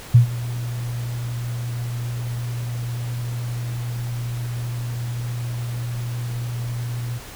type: tone with ADSR envelope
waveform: sine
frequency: 119.9 Hz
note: A#2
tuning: 49 cents sharp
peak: -5 dBFS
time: 0.14-7.2 s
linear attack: 11 ms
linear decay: 110 ms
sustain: -19 dB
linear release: 39 ms
effects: pink hiss -39 dBFS RMS until 7.35 s